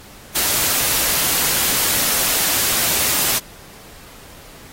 white noise, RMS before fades -18 dBFS, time 0.35-3.39 s, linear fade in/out 10 ms, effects pink hiss -42 dBFS RMS until 4.72 s + AAC 48 kbps

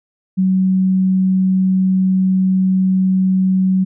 sine tone, 187.9 Hz, F#3, 27 cents sharp, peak -11 dBFS, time 0.37-3.85 s, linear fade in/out 20 ms, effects none

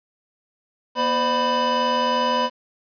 square tone cluster, 239.8 / 516 / 599 / 991 Hz, A#3 / C5 / D5 / B5, +49 / -24 / +34 / +6 cents, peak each -29 / -26 / -29 / -21 dBFS, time 0.95-2.5 s, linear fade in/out 50 ms, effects resampled to 11025 Hz + 8-bit

